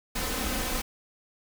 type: noise with comb filter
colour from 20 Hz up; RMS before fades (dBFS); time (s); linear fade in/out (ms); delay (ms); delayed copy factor
pink; -30; 0.15-0.82; 10; 3.9; +0.6
effects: none